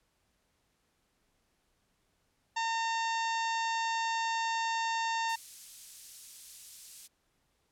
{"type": "harmonic tone", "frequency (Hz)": 910, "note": "A#5", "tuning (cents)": -42, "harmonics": [1, 2, 3, 4, 5, 6, 7, 8], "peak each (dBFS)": [-31, -37, -41, -43, -45, -47, -48, -49], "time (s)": [2.56, 5.36], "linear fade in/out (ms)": 10}
{"type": "high-pass noise", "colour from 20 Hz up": "pink", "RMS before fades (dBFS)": -49, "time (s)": [5.28, 7.08], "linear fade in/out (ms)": 20, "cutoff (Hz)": 6100, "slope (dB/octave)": 12}
{"effects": ["pink hiss -75 dBFS RMS until 7.71 s", "low-pass 12000 Hz 12 dB/octave"]}